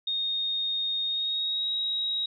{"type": "tone with pitch glide", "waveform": "sine", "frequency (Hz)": [3700, 3811], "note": ["A#7", "A#7"], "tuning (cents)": [-14, 38], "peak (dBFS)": -26, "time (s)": [0.07, 2.26], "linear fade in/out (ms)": 5, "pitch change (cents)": 52, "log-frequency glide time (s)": [1.05, 1.68], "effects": []}